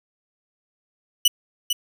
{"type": "tone with echo", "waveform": "sawtooth", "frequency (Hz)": 2960, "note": "F#7", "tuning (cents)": 0, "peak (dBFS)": -9, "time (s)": [1.25, 1.28], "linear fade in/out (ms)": 5, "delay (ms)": 450, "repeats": 1, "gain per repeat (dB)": -7, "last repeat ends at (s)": 1.73, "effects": []}